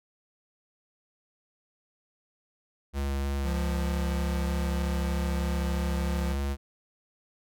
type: tone with vibrato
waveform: square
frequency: 69.3 Hz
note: C#2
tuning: in tune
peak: -28 dBFS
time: 2.93-6.57 s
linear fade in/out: 50 ms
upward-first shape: square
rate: 3.2 Hz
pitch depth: 9 cents each way
type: tone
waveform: square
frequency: 174.61 Hz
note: F3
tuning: in tune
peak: -33 dBFS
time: 3.43-6.36 s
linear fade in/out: 50 ms
effects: none